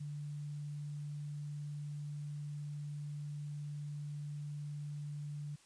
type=tone; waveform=sine; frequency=146.83 Hz; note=D3; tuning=in tune; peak=-40 dBFS; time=0-5.56 s; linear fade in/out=10 ms; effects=white hiss -65 dBFS RMS until 5.65 s + resampled to 22050 Hz